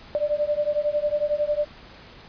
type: beating tone pair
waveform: sine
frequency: 587.3 / 598.3 Hz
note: D5 / D5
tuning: 0 / +32 cents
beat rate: 11 Hz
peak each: -24 dBFS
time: 0.15-1.65 s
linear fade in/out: 0 ms
effects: pink hiss -46 dBFS RMS until 2.28 s + resampled to 11025 Hz